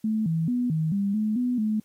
sine tone with pitch steps, 217.9 / 162.6 / 245.8 / 158.2 / 199.5 / 214.6 / 247.6 / 215.1 Hz, A3 / E3 / B3 / D#3 / G3 / A3 / B3 / A3, -17 / -23 / -8 / +29 / +31 / -43 / +5 / -39 cents, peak -22 dBFS, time 0.04-1.8 s, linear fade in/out 5 ms, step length 220 ms, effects white hiss -65 dBFS RMS until 1.84 s + AAC 48 kbps

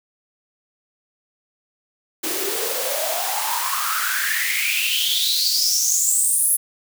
white noise with high-pass filter sweep, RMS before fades -21 dBFS, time 2.23-6.57 s, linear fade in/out 10 ms, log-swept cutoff 320 to 11000 Hz, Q 8.8, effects none

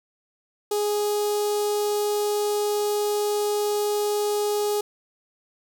sawtooth tone with notch filter, 415.3 Hz, G#4, in tune, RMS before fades -24 dBFS, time 0.71-4.81 s, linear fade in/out 5 ms, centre 1900 Hz, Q 0.51, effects none

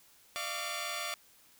10% pulse tone cluster, 603 / 691 / 1143 / 2367 Hz, D5 / F5 / D6 / D7, +46 / -19 / -47 / +13 cents, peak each -33 / -31 / -31 / -39 dBFS, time 0.36-1.14 s, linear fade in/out 0 ms, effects white hiss -62 dBFS RMS until 1.59 s

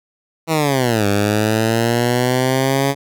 10% pulse linear two-way sweep, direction down then up, 165.1 to 99.9 to 139.9 Hz, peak -6 dBFS, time 0.47-2.95 s, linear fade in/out 50 ms, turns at 1.07 s, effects none

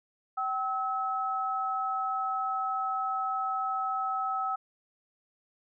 sine tone pair together, 767.9 / 1293 Hz, G5 / E6, -36 / -34 cents, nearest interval major sixth, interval 902 cents, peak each -32 / -30 dBFS, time 0.37-4.56 s, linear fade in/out 10 ms, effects none

